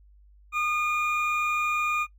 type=tone pair together; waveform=triangle; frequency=1223.1 / 2425 Hz; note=D#6 / D#7; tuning=-30 / -45 cents; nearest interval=octave; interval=1185 cents; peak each=-25 dBFS; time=0.52-2.07 s; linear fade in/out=50 ms; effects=noise-tail reverb RT60 0.1 s tail -18 dB re dry + added 50 Hz sine -52 dBFS peak until 2.18 s

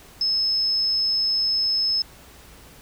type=tone; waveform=sine; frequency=5200 Hz; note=E8; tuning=24 cents flat; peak=-19 dBFS; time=0.21-2.02 s; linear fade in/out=2 ms; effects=added 60 Hz sine -53 dBFS peak until 2.81 s + pink hiss -48 dBFS RMS until 2.81 s

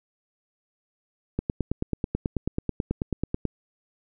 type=click train; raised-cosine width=3 ms; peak=-12 dBFS; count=20; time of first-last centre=1.39-3.453 s; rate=9.21 Hz; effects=none

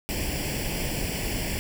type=noise with comb filter; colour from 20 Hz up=pink; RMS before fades=-29 dBFS; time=0.09-1.59 s; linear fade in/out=0 ms; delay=0.39 ms; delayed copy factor=+0.8; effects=none

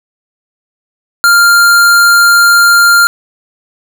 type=tone; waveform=square; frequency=1396.9 Hz; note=F6; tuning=in tune; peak=-4 dBFS; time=1.24-3.07 s; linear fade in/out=0 ms; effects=none

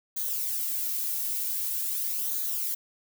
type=noise with flanger; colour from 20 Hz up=violet; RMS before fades=-30 dBFS; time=0.16-2.75 s; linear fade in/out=10 ms; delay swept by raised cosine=0.37 to 2.47 ms; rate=0.45 Hz; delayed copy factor=-0.55; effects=none

